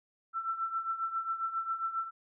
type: tone with tremolo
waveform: sine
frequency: 1338 Hz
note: E6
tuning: 25 cents sharp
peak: -28 dBFS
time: 0.33-2.11 s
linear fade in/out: 50 ms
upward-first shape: triangle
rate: 7.4 Hz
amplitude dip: 80%
effects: none